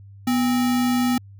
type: tone with sample-and-hold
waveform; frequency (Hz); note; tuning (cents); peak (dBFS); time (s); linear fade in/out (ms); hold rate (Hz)
sine; 246.1; B3; -6; -17; 0.27-1.18; 5; 1050
effects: added 99 Hz sine -41 dBFS peak until 1.39 s